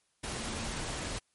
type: tone in noise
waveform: sine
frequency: 226.8 Hz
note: A#3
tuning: 47 cents flat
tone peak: -44 dBFS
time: 0.38-0.75 s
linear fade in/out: 10 ms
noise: pink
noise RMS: -37 dBFS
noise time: 0.23-1.19 s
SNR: -10 dB
effects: white hiss -74 dBFS RMS until 1.34 s + MP3 48 kbps